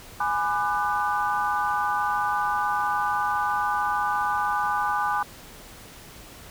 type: chord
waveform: sine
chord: G# half-diminished seventh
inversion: none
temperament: just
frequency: 830.6 / 996.7 / 1196.1 / 1495.1 Hz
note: G#5 / B5 / D6 / F#6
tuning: 0 / +16 / +31 / +18 cents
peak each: -26 / -29 / -27 / -30 dBFS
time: 0.2-5.23 s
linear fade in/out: 5 ms
effects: pink hiss -45 dBFS RMS until 6.5 s